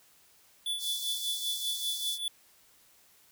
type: tone with tremolo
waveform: square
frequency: 3456 Hz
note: A7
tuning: 32 cents flat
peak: -29 dBFS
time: 0.66-2.28 s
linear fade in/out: 2 ms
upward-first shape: triangle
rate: 5.1 Hz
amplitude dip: 75%
type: high-pass noise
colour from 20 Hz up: pink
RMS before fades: -40 dBFS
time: 0.78-2.19 s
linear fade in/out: 50 ms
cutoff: 4100 Hz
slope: 96 dB/octave
effects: white hiss -62 dBFS RMS until 3.31 s